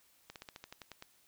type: slowing click train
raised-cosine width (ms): 0.2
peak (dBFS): -29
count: 10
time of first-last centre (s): 0.3-1.024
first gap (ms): 58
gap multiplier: 1.08
effects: white hiss -68 dBFS RMS until 1.27 s